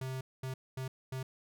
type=tone bursts at uneven times; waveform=square; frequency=130.81 Hz; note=C3; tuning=in tune; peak=-37 dBFS; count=4; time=0.01-0.21 / 0.43-0.54 / 0.77-0.88 / 1.12-1.23 s; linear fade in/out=5 ms; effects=none